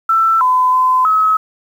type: tone with pitch steps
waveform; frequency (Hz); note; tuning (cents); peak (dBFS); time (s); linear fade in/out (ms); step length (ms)
sine; 1332 / 1013 / 1021 / 1282; E6 / B5 / C6 / E6; +18 / +44 / -43 / -49; -9; 0.09-1.37; 5; 320
effects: 7-bit